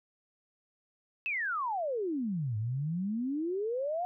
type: exponential two-way sweep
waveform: sine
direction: down then up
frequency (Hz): 2683 to 103.83 to 733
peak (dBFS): -30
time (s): 1.26-4.05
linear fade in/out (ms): 0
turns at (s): 2.57
effects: none

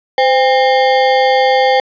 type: ring-modulated tone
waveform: square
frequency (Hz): 659.3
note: E5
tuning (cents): 0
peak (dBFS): -6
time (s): 0.18-1.8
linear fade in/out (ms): 2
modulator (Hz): 143
effects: resampled to 11025 Hz + 7-bit

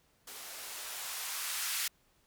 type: noise with band-pass filter sweep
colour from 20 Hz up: violet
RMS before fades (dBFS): -39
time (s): 0.27-1.88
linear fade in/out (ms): 5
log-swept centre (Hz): 340 to 1700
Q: 0.93
effects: pink hiss -70 dBFS RMS until 2.26 s

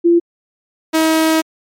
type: tone pair in turn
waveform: sine / sawtooth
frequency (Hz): 342 / 319.2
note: F4 / D#4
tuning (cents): -36 / +44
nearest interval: minor second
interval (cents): 120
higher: first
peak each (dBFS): -7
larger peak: neither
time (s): 0.04-0.2 / 0.93-1.42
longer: second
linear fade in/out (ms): 20
effects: MP3 64 kbps

